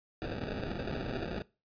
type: noise with sample-and-hold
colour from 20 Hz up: blue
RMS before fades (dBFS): -37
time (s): 0.22-1.42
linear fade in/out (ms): 0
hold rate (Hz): 1050
effects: noise-tail reverb RT60 0.3 s tail -21 dB re dry + resampled to 11025 Hz